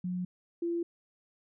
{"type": "tone pair in turn", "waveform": "sine", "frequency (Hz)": [180.6, 340.9], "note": ["F#3", "F4"], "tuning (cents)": [-42, -42], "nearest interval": "major seventh", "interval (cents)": 1100, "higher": "second", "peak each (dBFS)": [-31, -29], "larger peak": "second", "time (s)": [[0.04, 0.25], [0.62, 0.83]], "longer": "neither", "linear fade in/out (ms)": 5, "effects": []}